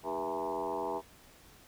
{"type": "tone with frequency modulation", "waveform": "sine", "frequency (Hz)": 659.3, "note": "E5", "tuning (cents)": 0, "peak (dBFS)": -32, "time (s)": [0.03, 1.02], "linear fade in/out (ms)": 50, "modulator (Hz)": 87.2, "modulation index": 3.9, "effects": ["pink hiss -58 dBFS RMS until 1.67 s"]}